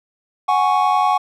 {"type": "chord", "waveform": "triangle", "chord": "F# suspended second", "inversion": "none", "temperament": "equal", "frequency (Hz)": [740, 830.6, 1108.7], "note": ["F#5", "G#5", "C#6"], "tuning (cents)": [0, 0, 0], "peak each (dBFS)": -16, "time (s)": [0.48, 1.18], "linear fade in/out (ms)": 10, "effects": []}